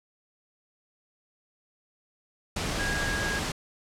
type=tone in noise; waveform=sine; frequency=1640 Hz; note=G#6; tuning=22 cents flat; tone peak=-30 dBFS; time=2.79-3.39 s; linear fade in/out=5 ms; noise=pink; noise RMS=-30 dBFS; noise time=2.56-3.52 s; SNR=-3 dB; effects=low-pass 8000 Hz 12 dB/octave